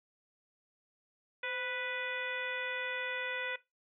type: harmonic tone with a mistuned harmonic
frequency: 493.9 Hz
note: B4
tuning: in tune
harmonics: 1 / 2 / 3 / 4 / 5 / 6 / 7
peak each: -43 / -47 / -40 / -40 / -40 / -52 / -47 dBFS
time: 1.43-3.56 s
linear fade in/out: 5 ms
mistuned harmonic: 1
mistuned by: +61 cents
effects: noise-tail reverb RT60 0.2 s tail -18 dB re dry